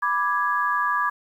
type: chord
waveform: sine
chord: G# diminished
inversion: first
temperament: equal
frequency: 987.8 / 1174.7 / 1661.2 Hz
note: B5 / D6 / G#6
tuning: 0 / 0 / 0 cents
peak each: -26 / -23 / -25 dBFS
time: 0.02-1.1 s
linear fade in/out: 10 ms
effects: 9-bit